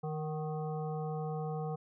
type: harmonic tone with a mistuned harmonic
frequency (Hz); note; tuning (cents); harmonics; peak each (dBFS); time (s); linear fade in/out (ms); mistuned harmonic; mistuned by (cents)
155.56; D#3; 0; 1 / 3 / 5 / 7 / 8; -36 / -40 / -42 / -51 / -53; 0.03-1.76; 10; 5; -43
effects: none